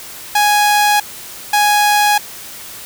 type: tone pair in turn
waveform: sawtooth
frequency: 830.6 / 830.6 Hz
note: G#5 / G#5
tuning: 0 / 0 cents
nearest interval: unison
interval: 0 cents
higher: neither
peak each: -6 dBFS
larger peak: neither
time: 0.35-1 / 1.53-2.18 s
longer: neither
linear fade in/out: 5 ms
effects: white hiss -32 dBFS RMS until 2.85 s